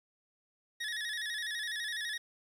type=tone with vibrato; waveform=25% pulse; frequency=1798 Hz; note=A6; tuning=37 cents sharp; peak=-31 dBFS; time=0.8-2.18 s; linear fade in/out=10 ms; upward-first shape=square; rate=12 Hz; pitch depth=75 cents each way; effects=low-pass 9000 Hz 12 dB/octave + 10-bit